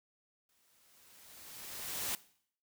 white noise with exponential growth, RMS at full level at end -35 dBFS, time 0.49-2.15 s, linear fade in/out 1 ms, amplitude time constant 360 ms, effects noise-tail reverb RT60 0.6 s tail -19 dB re dry

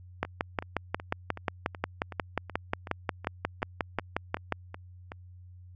two click trains, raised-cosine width 0.5 ms, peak -12 / -24 dBFS, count 25 / 14, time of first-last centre 0.23-4.523 / 0.25-5.119 s, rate 5.59 / 2.67 Hz, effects added 90 Hz sine -47 dBFS peak until 5.75 s

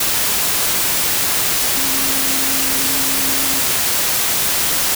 sine tone in noise, 270 Hz, C#4, 45 cents flat, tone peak -28 dBFS, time 1.77-3.6 s, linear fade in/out 5 ms, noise white, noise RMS -17 dBFS, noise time 0-4.95 s, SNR -14 dB, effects none

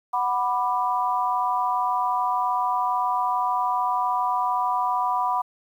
sine chord, B minor, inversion second, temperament just, 740.8 / 987.8 / 1185.3 Hz, F#5 / B5 / D6, +2 / 0 / +16 cents, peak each -26 / -23 / -28 dBFS, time 0.13-5.42 s, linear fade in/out 10 ms, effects 9-bit

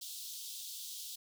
pink high-pass noise, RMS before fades -45 dBFS, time 0.01-1.16 s, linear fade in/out 10 ms, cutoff 3300 Hz, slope 48 dB/octave, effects none

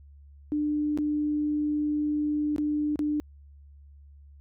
sine tone with dropouts, 298.2 Hz, D4, 27 cents sharp, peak -24 dBFS, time 0.52-3.2 s, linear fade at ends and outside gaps 0 ms, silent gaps 0.975-0.986 / 2.562-2.582 / 2.958-2.992 s, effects added 71 Hz sine -48 dBFS peak until 4.4 s

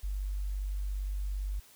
sine tone, 48.75 Hz, G1, 9 cents flat, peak -31 dBFS, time 0.03-1.6 s, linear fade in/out 10 ms, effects white hiss -58 dBFS RMS until 1.75 s

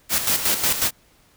white noise with tremolo, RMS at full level -19 dBFS, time 0.09-0.91 s, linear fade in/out 50 ms, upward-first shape square, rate 5.5 Hz, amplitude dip 60%, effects pink hiss -57 dBFS RMS until 1.36 s

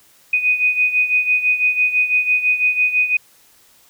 sine beating tone pair, 2489 / 2495 Hz, D#7 / D#7, 0 / +4 cents, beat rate 6 Hz, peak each -15 / -20 dBFS, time 0.33-3.17 s, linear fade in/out 5 ms, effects white hiss -52 dBFS RMS until 3.89 s

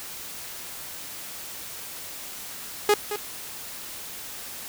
sawtooth tone with echo, 415.3 Hz, G#4, in tune, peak -12 dBFS, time 2.89-2.94 s, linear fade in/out 2 ms, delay 220 ms, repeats 1, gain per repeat -11 dB, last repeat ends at 3.16 s, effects white hiss -38 dBFS RMS until 4.68 s

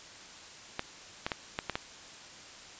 clicks, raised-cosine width 0.3 ms, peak -15 dBFS, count 6, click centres 0.794 / 1.265 / 1.318 / 1.589 / 1.697 / 1.755 s, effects white hiss -49 dBFS RMS until 2.79 s + resampled to 16000 Hz

